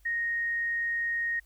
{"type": "tone", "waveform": "sine", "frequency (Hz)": 1864.7, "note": "A#6", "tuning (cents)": 0, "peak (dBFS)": -27, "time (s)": [0.05, 1.4], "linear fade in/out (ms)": 10, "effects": ["added 50 Hz sine -57 dBFS peak until 1.45 s", "white hiss -68 dBFS RMS until 1.45 s"]}